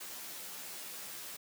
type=noise with comb filter; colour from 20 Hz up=white; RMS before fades=-45 dBFS; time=0-1.37 s; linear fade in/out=10 ms; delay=13 ms; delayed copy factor=-0.9; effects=high-pass 150 Hz 12 dB/octave